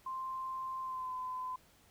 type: tone with pitch glide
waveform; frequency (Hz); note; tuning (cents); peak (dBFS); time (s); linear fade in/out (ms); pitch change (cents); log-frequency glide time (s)
sine; 1046.5 to 1017.9; C6 to C6; 0 to -48; -37; 0.06-1.56; 5; -48; 0.81-1.13
effects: pink hiss -65 dBFS RMS until 1.9 s